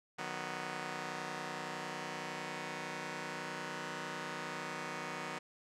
5% pulse chord, B major, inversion first, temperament just, 154.34 / 185.21 / 246.9 Hz, D#3 / F#3 / B3, -14 / +2 / 0 cents, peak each -33 dBFS, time 0.18-5.39 s, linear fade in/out 10 ms, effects low-pass 7000 Hz 12 dB/octave

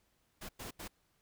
pink noise bursts at uneven times, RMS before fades -45 dBFS, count 3, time 0.41-0.49 / 0.59-0.71 / 0.79-0.88 s, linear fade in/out 10 ms, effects pink hiss -75 dBFS RMS until 1.21 s

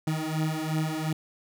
30% pulse beating tone pair, 155.56 / 158.36 Hz, D#3 / D#3, 0 / +31 cents, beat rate 2.8 Hz, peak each -27 dBFS, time 0.07-1.13 s, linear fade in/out 5 ms, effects none

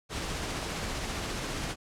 pink noise with tremolo, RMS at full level -33 dBFS, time 0.09-1.76 s, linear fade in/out 50 ms, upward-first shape triangle, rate 15 Hz, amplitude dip 25%, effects low-pass 8000 Hz 12 dB/octave

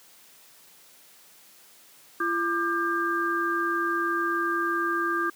sine tone cluster, 340.1 / 1194 / 1597 Hz, F4 / D6 / G6, -46 / +28 / +32 cents, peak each -29 / -27 / -28 dBFS, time 2.2-5.3 s, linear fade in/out 5 ms, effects white hiss -54 dBFS RMS until 5.35 s + high-pass 150 Hz 12 dB/octave

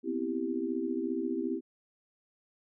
sine chord, C major seventh, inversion third, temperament equal, 246.9 / 261.6 / 329.6 / 392 Hz, B3 / C4 / E4 / G4, 0 / 0 / 0 / 0 cents, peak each -38 / -35 / -34 / -36 dBFS, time 0.03-1.61 s, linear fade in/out 50 ms, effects none

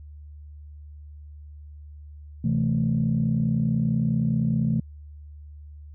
sine chord, A minor, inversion first, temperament equal with one note detuned, 129.53 / 164.81 / 220 Hz, C3 / E3 / A3, -17 / 0 / 0 cents, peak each -24 dBFS, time 2.44-4.8 s, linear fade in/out 5 ms, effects tanh soft clip ceiling -13 dBFS + added 74 Hz sine -40 dBFS peak until 5.94 s

